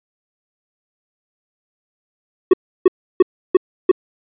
triangle tone bursts, 370 Hz, F#4, in tune, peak -3 dBFS, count 5, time 2.51-3.915 s, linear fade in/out 5 ms, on 25 ms, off 320 ms, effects resampled to 8000 Hz

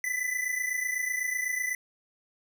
square tone pair together, 1988 / 2016 Hz, B6 / B6, +11 / +35 cents, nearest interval unison, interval 24 cents, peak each -31 / -33 dBFS, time 0.04-1.75 s, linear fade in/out 2 ms, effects none

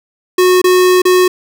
square tone with dropouts, 365.5 Hz, F#4, 21 cents flat, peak -7 dBFS, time 0.38-1.28 s, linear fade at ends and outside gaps 5 ms, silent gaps 0.617-0.641 / 1.019-1.052 s, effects none

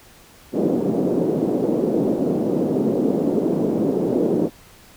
white band-pass noise, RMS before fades -20 dBFS, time 0.52-4.5 s, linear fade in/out 50 ms, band 180 to 440 Hz, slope 24 dB/octave, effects pink hiss -48 dBFS RMS until 4.96 s

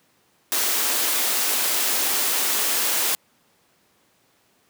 white high-pass noise, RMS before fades -22 dBFS, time 0.52-3.15 s, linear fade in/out 0 ms, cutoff 250 Hz, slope 24 dB/octave, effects pink hiss -62 dBFS RMS until 4.69 s + high-pass 150 Hz 12 dB/octave

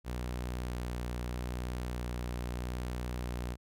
sawtooth tone with vibrato, 61 Hz, B1, 21 cents flat, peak -31 dBFS, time 0.04-3.57 s, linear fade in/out 50 ms, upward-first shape square, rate 0.78 Hz, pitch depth 9 cents each way, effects none

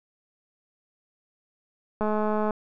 click train, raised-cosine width 1 ms, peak -14 dBFS, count 107, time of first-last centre 2.01-2.508 s, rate 213 Hz, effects none

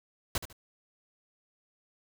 pink noise with echo, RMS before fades -30 dBFS, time 0.35-0.38 s, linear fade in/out 2 ms, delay 74 ms, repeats 2, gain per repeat -11 dB, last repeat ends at 0.528 s, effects none

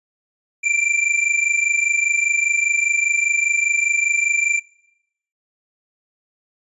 square tone pair together, 2349 / 2374 Hz, D7 / D7, 0 / +18 cents, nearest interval unison, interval 18 cents, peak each -20 dBFS, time 0.63-4.6 s, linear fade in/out 20 ms, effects noise-tail reverb RT60 0.8 s tail -22 dB re dry + resampled to 24000 Hz

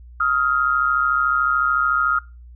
sine tone pair together, 1263.2 / 1396.9 Hz, D#6 / F6, +26 / 0 cents, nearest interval major second, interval 174 cents, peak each -19 dBFS, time 0.2-2.19 s, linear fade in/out 5 ms, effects noise-tail reverb RT60 0.3 s tail -22 dB re dry + added 60 Hz sine -39 dBFS peak until 2.55 s

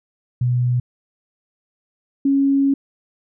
sine tone pair in turn, 123.47 / 275.9 Hz, B2 / C#4, 0 / -8 cents, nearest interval octave + major second, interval 1392 cents, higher second, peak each -15 / -13 dBFS, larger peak second, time 0.41-0.8 / 2.25-2.74 s, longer second, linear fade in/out 5 ms, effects none

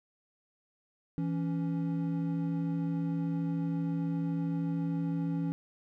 triangle tone pair together, 166.31 / 279.7 Hz, E3 / C#4, +16 / +16 cents, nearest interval major sixth, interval 900 cents, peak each -29 / -32 dBFS, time 1.18-5.52 s, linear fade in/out 0 ms, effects none

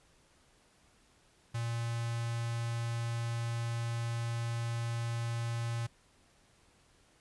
square tone with notch filter, 116.9 Hz, A#2, 5 cents sharp, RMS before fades -35 dBFS, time 1.54-5.87 s, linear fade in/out 10 ms, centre 400 Hz, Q 0.9, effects pink hiss -66 dBFS RMS until 7.2 s + resampled to 24000 Hz

